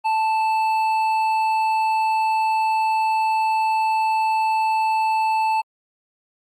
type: tone with hard clipping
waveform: sine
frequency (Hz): 880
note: A5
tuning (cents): 0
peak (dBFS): -19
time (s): 0.04-5.62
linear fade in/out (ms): 20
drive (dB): 7
effects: Opus 32 kbps